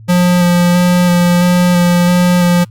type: tone with vibrato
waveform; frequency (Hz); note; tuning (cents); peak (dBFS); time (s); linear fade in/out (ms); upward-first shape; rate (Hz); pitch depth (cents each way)
square; 176.8; F3; +22; -8; 0.08-2.65; 20; square; 1.5; 12
effects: added 110 Hz sine -32 dBFS peak until 2.7 s + Opus 48 kbps